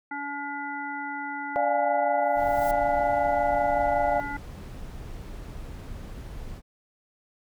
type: harmonic tone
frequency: 285.3 Hz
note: C#4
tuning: 50 cents sharp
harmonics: 1 / 3 / 5 / 7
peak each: -38 / -34 / -36 / -38 dBFS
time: 0.11-4.37 s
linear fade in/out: 5 ms
type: chord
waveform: sine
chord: D diminished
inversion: none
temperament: equal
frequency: 587.3 / 698.5 / 830.6 Hz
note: D5 / F5 / Ab5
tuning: 0 / 0 / 0 cents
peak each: -26 dBFS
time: 1.56-4.2 s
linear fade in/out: 0 ms
type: noise with exponential growth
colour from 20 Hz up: blue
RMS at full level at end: -39 dBFS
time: 2.11-2.71 s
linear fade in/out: 1 ms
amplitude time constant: 130 ms
type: noise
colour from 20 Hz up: brown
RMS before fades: -38 dBFS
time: 2.35-6.62 s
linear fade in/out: 50 ms
effects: none